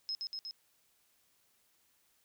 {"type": "tone with echo", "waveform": "sine", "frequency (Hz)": 5150, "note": "E8", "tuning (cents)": -41, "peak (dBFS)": -34, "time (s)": [0.09, 0.15], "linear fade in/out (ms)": 0, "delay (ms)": 120, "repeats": 3, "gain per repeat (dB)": -2, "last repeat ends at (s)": 0.51, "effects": ["white hiss -72 dBFS RMS until 2.24 s"]}